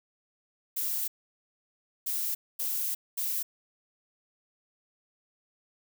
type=noise bursts at uneven times; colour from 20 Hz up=violet; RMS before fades=-31 dBFS; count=4; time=0.76-1.08 / 2.06-2.35 / 2.59-2.95 / 3.17-3.43 s; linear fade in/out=10 ms; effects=none